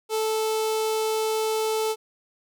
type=tone with notch filter; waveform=sawtooth; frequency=438.1 Hz; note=A4; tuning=7 cents flat; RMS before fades=-25 dBFS; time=0.09-1.96 s; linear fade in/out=50 ms; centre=1800 Hz; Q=1.5; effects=none